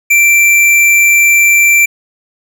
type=tone with hard clipping; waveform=sine; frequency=2349 Hz; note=D7; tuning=in tune; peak=-6 dBFS; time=0.1-1.86 s; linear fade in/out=10 ms; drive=15 dB; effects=none